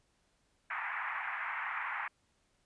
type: band-pass noise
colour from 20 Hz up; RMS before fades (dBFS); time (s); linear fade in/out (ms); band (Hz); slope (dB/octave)
white; -38; 0.7-2.08; 5; 820 to 2200; 48
effects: pink hiss -74 dBFS RMS until 2.65 s + resampled to 22050 Hz